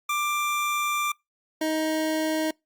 25% pulse tone pair in turn, 1183 / 314.2 Hz, D6 / D#4, +12 / +17 cents, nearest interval octave + major seventh, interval 2295 cents, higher first, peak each -20 dBFS, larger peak neither, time 0.09-1.12 / 1.61-2.51 s, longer first, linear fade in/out 5 ms, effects noise-tail reverb RT60 0.2 s tail -26 dB re dry + Opus 48 kbps

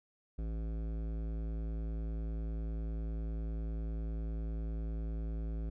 sine tone with hard clipping, 55 Hz, A1, in tune, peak -37 dBFS, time 0.38-5.7 s, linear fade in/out 10 ms, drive 15 dB, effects none

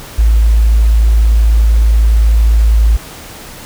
sine tone, 55 Hz, A1, in tune, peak -5 dBFS, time 0.18-2.97 s, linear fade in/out 10 ms, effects pink hiss -31 dBFS RMS until 3.65 s

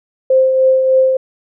sine tone with tremolo, 523.3 Hz, C5, in tune, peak -6 dBFS, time 0.3-1.17 s, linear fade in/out 5 ms, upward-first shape triangle, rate 3.3 Hz, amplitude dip 45%, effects none

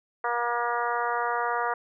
harmonic tone, 238.5 Hz, A#3, 40 cents sharp, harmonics 2 / 3 / 4 / 5 / 6 / 7 / 8, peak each -33 / -31 / -30 / -31 / -33 / -38 / -38 dBFS, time 0.24-1.74 s, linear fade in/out 5 ms, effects none

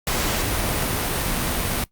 pink noise, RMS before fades -23 dBFS, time 0.07-1.84 s, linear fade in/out 2 ms, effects noise-tail reverb RT60 0.1 s tail -19 dB re dry + Opus 48 kbps

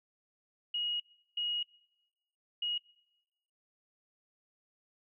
sine tone bursts at uneven times, 2889 Hz, F#7, 42 cents flat, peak -31 dBFS, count 3, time 0.74-1 / 1.37-1.63 / 2.62-2.78 s, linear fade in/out 5 ms, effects noise-tail reverb RT60 1.0 s tail -24 dB re dry

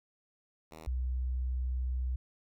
5% pulse / sine tone pair in turn, 79.5 / 63.1 Hz, D#2 / B1, +38 / +38 cents, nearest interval major third, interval 400 cents, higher first, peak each -36 / -30 dBFS, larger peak second, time 0.71-0.87 / 0.87-2.16 s, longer second, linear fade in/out 5 ms, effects none

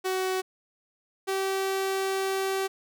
sawtooth tone pair in turn, 374.9 / 385.7 Hz, F#4 / G4, +23 / -28 cents, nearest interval unison, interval 49 cents, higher second, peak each -22 dBFS, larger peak neither, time 0.04-0.42 / 1.27-2.68 s, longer second, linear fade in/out 20 ms, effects none

